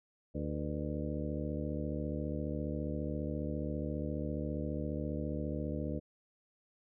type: harmonic tone with a mistuned harmonic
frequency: 74.7 Hz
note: D2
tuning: 30 cents sharp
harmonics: 1 / 2 / 3 / 4 / 5 / 6 / 7 / 8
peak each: -40 / -40 / -41 / -41 / -48 / -49 / -44 / -46 dBFS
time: 0.34-6 s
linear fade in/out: 20 ms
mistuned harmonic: 7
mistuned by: -80 cents
effects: none